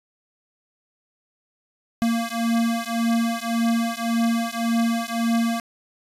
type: beating tone pair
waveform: square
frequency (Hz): 230 / 231.8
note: A#3 / A#3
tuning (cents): -23 / -10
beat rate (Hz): 1.8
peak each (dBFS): -24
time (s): 2.02-5.6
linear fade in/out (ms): 0
effects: resampled to 32000 Hz